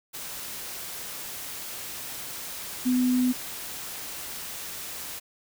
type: tone in noise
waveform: sine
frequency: 251.2 Hz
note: B3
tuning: 30 cents sharp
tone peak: -20 dBFS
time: 2.85-3.33 s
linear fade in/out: 20 ms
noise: white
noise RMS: -37 dBFS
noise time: 0.13-5.2 s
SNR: +14 dB
effects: none